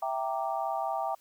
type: chord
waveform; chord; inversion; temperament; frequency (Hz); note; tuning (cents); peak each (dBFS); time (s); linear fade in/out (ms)
sine; E half-diminished seventh; none; equal with one note detuned; 659.3 / 784 / 927.5 / 1174.7; E5 / G5 / Bb5 / D6; 0 / 0 / -9 / 0; -34 / -32 / -36 / -38; 0.02-1.15; 5
effects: white hiss -64 dBFS RMS until 1.2 s